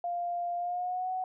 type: tone with pitch glide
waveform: sine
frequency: 698.5 to 744.3 Hz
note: F5 to F#5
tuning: 0 to +10 cents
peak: -30 dBFS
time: 0.04-1.24 s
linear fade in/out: 2 ms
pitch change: +110 cents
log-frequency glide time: 0.57-1.11 s
effects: none